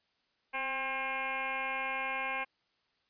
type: tone with frequency modulation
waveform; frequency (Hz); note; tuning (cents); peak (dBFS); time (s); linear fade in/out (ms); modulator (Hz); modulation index
sine; 1604; G6; +39; -32; 0.53-2.45; 20; 269; 3.7
effects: white hiss -75 dBFS RMS until 3.09 s + resampled to 11025 Hz